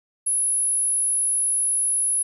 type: tone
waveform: sine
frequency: 10548 Hz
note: E9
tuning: in tune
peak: -19 dBFS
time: 0.26-2.23 s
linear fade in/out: 10 ms
effects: 10-bit